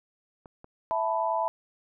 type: clicks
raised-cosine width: 1 ms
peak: -32 dBFS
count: 2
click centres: 0.458 / 0.644 s
type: chord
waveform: sine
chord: E suspended fourth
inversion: none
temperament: just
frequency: 659.3 / 879 / 988.9 Hz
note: E5 / A5 / B5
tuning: 0 / -2 / +2 cents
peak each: -29 dBFS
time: 0.91-1.48 s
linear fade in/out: 0 ms
effects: none